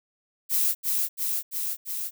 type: noise with echo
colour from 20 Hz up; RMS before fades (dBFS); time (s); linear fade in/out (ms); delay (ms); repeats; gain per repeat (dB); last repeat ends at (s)
violet; -23; 0.49-0.75; 50; 340; 4; -2; 2.11
effects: none